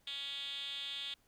5% pulse tone with band-pass filter, 279.8 Hz, C#4, 16 cents sharp, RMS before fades -42 dBFS, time 0.07-1.14 s, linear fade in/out 2 ms, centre 3500 Hz, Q 8.3, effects pink hiss -72 dBFS RMS until 1.27 s

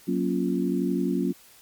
sine chord, Gb major seventh, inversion none, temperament equal with one note detuned, 185 / 235.8 / 277.2 / 349.2 Hz, Gb3 / Bb3 / Db4 / F4, 0 / +20 / 0 / 0 cents, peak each -27 / -29 / -27 / -29 dBFS, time 0.07-1.33 s, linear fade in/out 20 ms, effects white hiss -53 dBFS RMS until 1.61 s + MP3 96 kbps

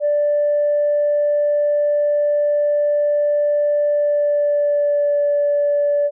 sine tone with pitch glide, 587 to 579.6 Hz, D5 to D5, -1 to -23 cents, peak -13 dBFS, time 0-6.11 s, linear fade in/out 50 ms, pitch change -22 cents, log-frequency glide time 3.88-5.21 s, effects tanh soft clip ceiling -10 dBFS

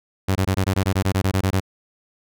sawtooth tone bursts, 95.5 Hz, G2, 45 cents flat, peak -13 dBFS, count 14, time 0.28-1.603 s, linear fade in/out 10 ms, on 75 ms, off 21 ms, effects none

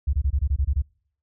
sine tone bursts, 69.3 Hz, C#2, in tune, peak -18 dBFS, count 9, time 0.07-0.821 s, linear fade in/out 10 ms, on 63 ms, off 23 ms, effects noise-tail reverb RT60 0.6 s tail -26 dB re dry

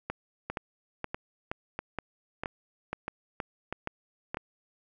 two click trains, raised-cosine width 0.5 ms, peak -18 / -17 dBFS, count 7 / 10, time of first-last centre 0.5-4.371 / 0.1-4.345 s, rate 1.55 / 2.12 Hz, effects none

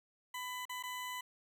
20% pulse tone with dropouts, 1000 Hz, B5, 21 cents sharp, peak -35 dBFS, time 0.34-1.21 s, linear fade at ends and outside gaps 5 ms, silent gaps 0.654-0.694 / 0.827-0.835 s, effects none

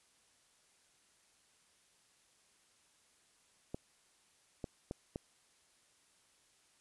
clicks, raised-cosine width 2 ms, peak -26 dBFS, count 4, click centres 3.745 / 4.642 / 4.911 / 5.159 s, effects white hiss -70 dBFS RMS until 6.8 s + resampled to 24000 Hz

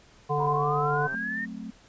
harmonic tone, 146.83 Hz, D3, in tune, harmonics 1 / 3 / 5 / 7, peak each -29 / -29 / -29 / -29 dBFS, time 0.29-1.08 s, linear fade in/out 20 ms
click train, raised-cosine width 1 ms, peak -30 dBFS, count 104, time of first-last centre 0.38-1.149 s, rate 134 Hz
sine linear sweep, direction up, 932.3 to 1858 Hz, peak -29 dBFS, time 0.39-1.46 s, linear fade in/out 20 ms
sine chord, F# diminished, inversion none, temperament equal, 185 / 220 / 261.6 Hz, F#3 / A3 / C4, 0 / 0 / 0 cents, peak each -41 / -37 / -41 dBFS, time 1.12-1.71 s, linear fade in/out 10 ms
effects pink hiss -56 dBFS RMS until 1.88 s + resampled to 16000 Hz

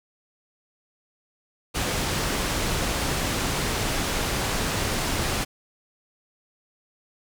pink low-pass noise, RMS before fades -26 dBFS, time 1.74-5.45 s, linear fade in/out 20 ms, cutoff 10000 Hz, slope 12 dB/octave, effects none

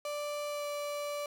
35% pulse tone with pitch glide, 587.3 to 582.6 Hz, D5 to D5, 0 to -14 cents, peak -33 dBFS, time 0.05-1.26 s, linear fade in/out 2 ms, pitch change -14 cents, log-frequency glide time 0.48-0.66 s, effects none

